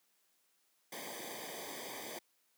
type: noise with comb filter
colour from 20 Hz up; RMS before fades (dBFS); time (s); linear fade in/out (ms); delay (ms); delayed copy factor
pink; -45; 0.92-2.19; 5; 0.73; -1
effects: white hiss -75 dBFS RMS until 2.57 s + high-pass 200 Hz 12 dB/octave